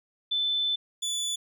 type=tone pair in turn; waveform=sine / 25% pulse; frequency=3520 / 3468 Hz; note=A7 / A7; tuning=0 / -26 cents; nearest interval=unison; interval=26 cents; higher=first; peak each=-24 dBFS; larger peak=neither; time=0.31-0.76 / 1.02-1.36 s; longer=first; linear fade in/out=10 ms; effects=none